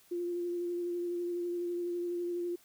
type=tone with vibrato; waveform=sine; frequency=349.2 Hz; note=F4; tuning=in tune; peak=-32 dBFS; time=0.11-2.56 s; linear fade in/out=10 ms; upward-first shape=sine; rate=12 Hz; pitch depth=17 cents each way; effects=white hiss -63 dBFS RMS until 2.64 s